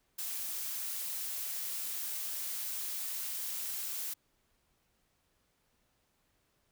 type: noise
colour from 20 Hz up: blue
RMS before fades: -38 dBFS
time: 0.18-4.14 s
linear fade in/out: 10 ms
effects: pink hiss -75 dBFS RMS until 6.71 s